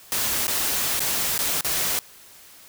white noise with dropouts, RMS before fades -24 dBFS, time 0.12-1.99 s, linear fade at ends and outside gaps 0 ms, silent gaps 0.469-0.48 / 0.994-1.004 / 1.378-1.39 / 1.609-1.647 s, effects white hiss -48 dBFS RMS until 2.68 s

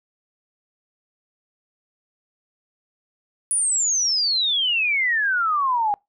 sine exponential sweep, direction down, 9956 to 804 Hz, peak -18 dBFS, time 3.51-5.94 s, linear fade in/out 0 ms, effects noise-tail reverb RT60 0.2 s tail -26 dB re dry

